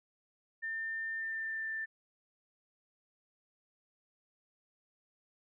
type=tone with pitch glide; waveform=sine; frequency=1800 to 1778.3 Hz; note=A6 to A6; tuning=+39 to +18 cents; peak=-35 dBFS; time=0.62-1.86 s; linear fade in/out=20 ms; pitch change=-21 cents; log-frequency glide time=1.14-1.7 s; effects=none